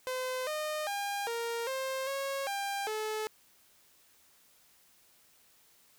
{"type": "tone with pitch steps", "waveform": "sawtooth", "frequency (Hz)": [512, 612, 806, 465.7, 529, 548, 797, 431.9], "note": ["C5", "D#5", "G5", "A#4", "C5", "C#5", "G5", "A4"], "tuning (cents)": [-38, -29, 48, -2, 19, -20, 28, -32], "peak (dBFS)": -29, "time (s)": [0.07, 3.27], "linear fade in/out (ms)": 0, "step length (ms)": 400, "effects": ["white hiss -64 dBFS RMS until 5.98 s"]}